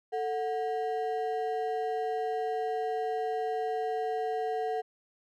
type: ring-modulated tone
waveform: triangle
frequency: 589 Hz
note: D5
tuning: 5 cents sharp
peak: -24 dBFS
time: 0.12-4.82 s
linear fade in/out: 20 ms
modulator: 146 Hz
effects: none